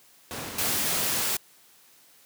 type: noise with tremolo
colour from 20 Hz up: pink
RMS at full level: -34 dBFS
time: 0.31-1.21 s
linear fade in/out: 0 ms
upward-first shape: triangle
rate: 3.5 Hz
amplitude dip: 30%
type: noise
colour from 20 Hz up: white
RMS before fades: -27 dBFS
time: 0.58-1.37 s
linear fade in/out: 5 ms
effects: white hiss -57 dBFS RMS until 2.25 s + high-pass 100 Hz 12 dB/octave